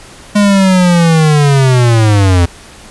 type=linear sweep; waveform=square; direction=down; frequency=208.2 to 84.7 Hz; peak=-6 dBFS; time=0.35-2.46 s; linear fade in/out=10 ms; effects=pink hiss -35 dBFS RMS until 2.9 s + resampled to 24000 Hz